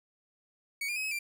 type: tone with pitch steps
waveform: 40% pulse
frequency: 2244 / 2407 / 2542 / 2564 / 2365 Hz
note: C#7 / D7 / D#7 / E7 / D7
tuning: +21 / +42 / +36 / -49 / +12 cents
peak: -31 dBFS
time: 0.81-1.19 s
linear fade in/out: 5 ms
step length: 76 ms
effects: none